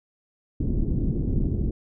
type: low-pass noise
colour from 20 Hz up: pink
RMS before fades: -24 dBFS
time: 0.6-1.71 s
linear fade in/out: 5 ms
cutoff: 310 Hz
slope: 24 dB/octave
effects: none